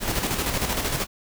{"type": "noise with tremolo", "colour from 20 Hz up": "pink", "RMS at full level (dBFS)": -24, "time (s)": [0, 1.07], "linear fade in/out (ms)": 50, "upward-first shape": "square", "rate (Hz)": 13, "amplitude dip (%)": 45, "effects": []}